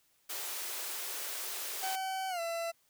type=high-pass noise; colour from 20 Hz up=white; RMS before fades=-39 dBFS; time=0.29-1.96 s; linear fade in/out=10 ms; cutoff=330 Hz; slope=48 dB/octave
type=tone with pitch glide; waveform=40% pulse; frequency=762 to 671.1 Hz; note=G5 to E5; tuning=-49 to +31 cents; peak=-33 dBFS; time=1.82-2.72 s; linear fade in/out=20 ms; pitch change=-220 cents; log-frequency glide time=2.29-2.4 s
effects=white hiss -71 dBFS RMS until 2.89 s